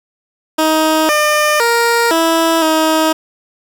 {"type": "tone with pitch steps", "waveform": "15% pulse", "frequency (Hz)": [314.5, 602, 468, 328.2, 316.6], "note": ["D#4", "D5", "A#4", "E4", "D#4"], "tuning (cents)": [19, 43, 7, -8, 30], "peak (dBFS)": -4, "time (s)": [0.58, 3.13], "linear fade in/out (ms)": 10, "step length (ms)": 510, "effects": ["7-bit"]}